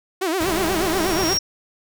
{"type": "tone with vibrato", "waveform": "sawtooth", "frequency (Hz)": 349.2, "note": "F4", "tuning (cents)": 0, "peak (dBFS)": -16, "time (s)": [0.21, 1.34], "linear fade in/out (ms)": 10, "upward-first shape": "sine", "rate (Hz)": 8.3, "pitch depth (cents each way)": 190}
{"type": "noise", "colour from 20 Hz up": "pink", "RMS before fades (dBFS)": -28, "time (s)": [0.4, 1.38], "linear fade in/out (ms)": 10}
{"type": "click train", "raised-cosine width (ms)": 1, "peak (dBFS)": -19, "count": 155, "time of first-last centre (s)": [0.48, 1.239], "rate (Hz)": 203}
{"type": "tone with exponential growth", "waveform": "sine", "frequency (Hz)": 5588, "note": "F8", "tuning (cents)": 0, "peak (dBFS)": -17, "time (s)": [0.6, 1.39], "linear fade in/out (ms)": 5, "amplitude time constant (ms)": 170}
{"effects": []}